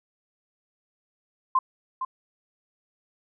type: tone with echo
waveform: sine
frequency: 1044 Hz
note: C6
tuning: 4 cents flat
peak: -17 dBFS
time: 1.55-1.59 s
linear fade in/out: 5 ms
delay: 460 ms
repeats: 1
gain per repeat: -9 dB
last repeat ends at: 2.05 s
effects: none